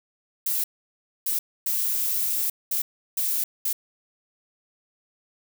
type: noise bursts at uneven times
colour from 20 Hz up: violet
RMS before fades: -25 dBFS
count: 6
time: 0.46-0.64 / 1.26-1.39 / 1.66-2.5 / 2.71-2.82 / 3.17-3.44 / 3.65-3.73 s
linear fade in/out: 5 ms
effects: none